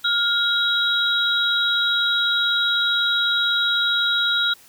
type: tone cluster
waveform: sine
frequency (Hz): 1410 / 3329 / 3829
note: F6 / G#7 / A#7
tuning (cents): +16 / +3 / +46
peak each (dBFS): -21 / -27 / -20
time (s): 0.04-4.54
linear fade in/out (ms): 10
effects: white hiss -50 dBFS RMS until 4.68 s